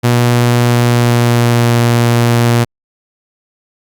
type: tone with pitch glide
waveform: sawtooth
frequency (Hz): 120.6 to 118.6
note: B2 to A#2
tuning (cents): -41 to +30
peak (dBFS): -4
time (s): 0.03-2.65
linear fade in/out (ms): 20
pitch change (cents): -29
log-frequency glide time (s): 0.62-1.75
effects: Opus 48 kbps